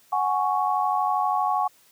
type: chord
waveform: sine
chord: F# suspended second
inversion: none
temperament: just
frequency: 740 / 832.5 / 1110 Hz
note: F#5 / G#5 / C#6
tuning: 0 / +4 / +2 cents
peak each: -25 dBFS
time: 0.12-1.68 s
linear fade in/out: 10 ms
effects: white hiss -58 dBFS RMS until 1.91 s + high-pass 60 Hz 12 dB/octave